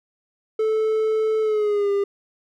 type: tone with pitch glide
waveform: triangle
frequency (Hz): 437.2 to 400.9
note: A4 to G4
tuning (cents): -11 to +39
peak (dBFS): -16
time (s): 0.59-2.04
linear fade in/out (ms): 5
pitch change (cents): -150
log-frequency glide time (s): 1.41-1.91
effects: none